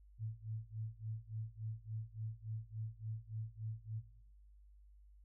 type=tone with tremolo; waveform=sine; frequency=110 Hz; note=A2; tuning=in tune; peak=-38 dBFS; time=0.18-4.03 s; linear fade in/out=50 ms; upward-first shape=sine; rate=3.5 Hz; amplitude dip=90%; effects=noise-tail reverb RT60 0.9 s tail -18 dB re dry + added 50 Hz sine -59 dBFS peak until 5.24 s